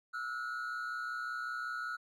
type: tone pair together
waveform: triangle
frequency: 1318.5 / 1443.8 Hz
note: E6 / F#6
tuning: 0 / -43 cents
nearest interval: major second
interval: 157 cents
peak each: -37 / -35 dBFS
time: 0.13-1.97 s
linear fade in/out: 20 ms
effects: tanh soft clip ceiling -32 dBFS